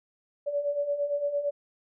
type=beating tone pair; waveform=sine; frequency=569 / 577.8 Hz; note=C#5 / D5; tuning=+45 / -28 cents; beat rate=8.8 Hz; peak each=-33 / -27 dBFS; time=0.46-1.51 s; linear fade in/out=20 ms; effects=none